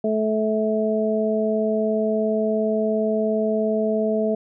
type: harmonic tone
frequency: 217.1 Hz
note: A3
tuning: 23 cents flat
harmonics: 1 / 2 / 3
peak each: -23 / -23 / -23 dBFS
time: 0.04-4.35 s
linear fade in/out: 5 ms
effects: none